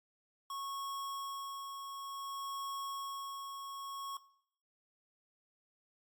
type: tone with tremolo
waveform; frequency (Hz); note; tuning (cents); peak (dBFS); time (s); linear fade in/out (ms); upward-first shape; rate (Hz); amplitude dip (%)
square; 1100; C#6; -14; -39; 0.5-4.17; 2; sine; 0.56; 40
effects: noise-tail reverb RT60 0.7 s tail -20 dB re dry + AAC 64 kbps